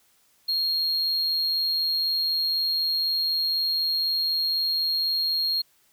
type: tone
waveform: triangle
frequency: 4254 Hz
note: C8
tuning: 28 cents sharp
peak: -21 dBFS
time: 0.48-5.62 s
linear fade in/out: 10 ms
effects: white hiss -63 dBFS RMS until 5.92 s